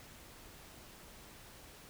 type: silence
effects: pink hiss -55 dBFS RMS until 1.89 s